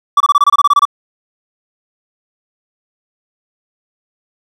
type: tone bursts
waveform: triangle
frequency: 1154 Hz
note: D6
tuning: 31 cents flat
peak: -3 dBFS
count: 12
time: 0.17-0.853 s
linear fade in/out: 5 ms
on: 34 ms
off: 25 ms
effects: none